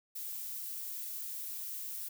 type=noise; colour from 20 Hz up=violet; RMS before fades=-41 dBFS; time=0.15-2.09 s; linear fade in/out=10 ms; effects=none